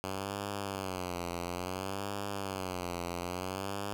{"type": "tone with vibrato", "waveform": "5% pulse", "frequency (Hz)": 93.6, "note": "F#2", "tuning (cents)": 20, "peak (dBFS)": -24, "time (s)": [0.04, 3.93], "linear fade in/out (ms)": 0, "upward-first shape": "sine", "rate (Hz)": 0.58, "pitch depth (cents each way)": 130, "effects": []}